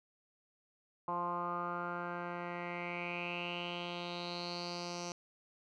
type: tone with low-pass filter sweep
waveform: 10% pulse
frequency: 174.61 Hz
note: F3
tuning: in tune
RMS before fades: -40 dBFS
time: 1.08-5.12 s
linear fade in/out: 2 ms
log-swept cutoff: 1000 to 5700 Hz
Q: 6.4
effects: none